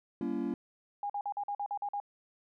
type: chord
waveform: triangle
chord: G diminished seventh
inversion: none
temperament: just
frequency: 196 / 235.2 / 282.2 / 338.7 Hz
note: G3 / Bb3 / Db4 / Fb4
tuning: 0 / +16 / +31 / +47 cents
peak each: -38 / -34 / -34 / -35 dBFS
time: 0.21-0.54 s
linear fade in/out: 2 ms
type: tone bursts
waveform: sine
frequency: 815 Hz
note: G#5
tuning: 33 cents flat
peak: -32 dBFS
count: 9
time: 1.03-2.001 s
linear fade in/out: 2 ms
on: 67 ms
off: 46 ms
effects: none